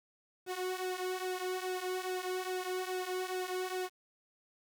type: tone with flanger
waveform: sawtooth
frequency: 368.6 Hz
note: F#4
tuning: 7 cents flat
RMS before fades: -37 dBFS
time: 0.46-3.9 s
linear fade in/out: 50 ms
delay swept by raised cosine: 1.7 to 3.9 ms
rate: 2.4 Hz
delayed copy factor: -0.75
effects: 10-bit